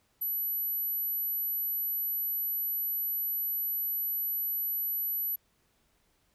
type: tone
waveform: sine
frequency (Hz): 11840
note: F#9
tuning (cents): 0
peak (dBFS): -29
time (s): 0.21-5.36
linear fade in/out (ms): 10
effects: pink hiss -71 dBFS RMS until 6.34 s